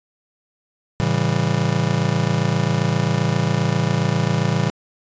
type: chord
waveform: square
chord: A dominant seventh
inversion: none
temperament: just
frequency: 110 / 137.5 / 165 / 198 Hz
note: A2 / C#3 / E3 / G3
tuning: 0 / -14 / +2 / +18 cents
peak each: -24 / -22 / -23 / -26 dBFS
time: 1-4.7 s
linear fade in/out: 0 ms
effects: resampled to 16000 Hz